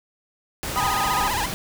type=noise; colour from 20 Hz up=pink; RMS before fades=-29 dBFS; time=0.63-1.54 s; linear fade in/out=0 ms
type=chord; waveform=sine; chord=G augmented; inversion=none; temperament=equal; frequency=784 / 987.8 / 1244.5 Hz; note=G5 / B5 / D#6; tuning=0 / 0 / 0 cents; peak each=-29 / -30 / -25 dBFS; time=0.76-1.28 s; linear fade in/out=0 ms
type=tone with vibrato; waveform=sawtooth; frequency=907 Hz; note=A#5; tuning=48 cents flat; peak=-20 dBFS; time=0.77-1.46 s; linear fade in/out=5 ms; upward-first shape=sine; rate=15 Hz; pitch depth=210 cents each way
effects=none